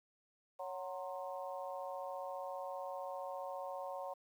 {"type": "harmonic tone with a mistuned harmonic", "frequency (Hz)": 185, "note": "F#3", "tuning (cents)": 0, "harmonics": [3, 4, 5, 6], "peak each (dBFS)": [-44, -46, -48, -50], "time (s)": [0.59, 4.14], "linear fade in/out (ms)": 10, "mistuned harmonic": 6, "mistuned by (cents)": -81, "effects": ["11-bit"]}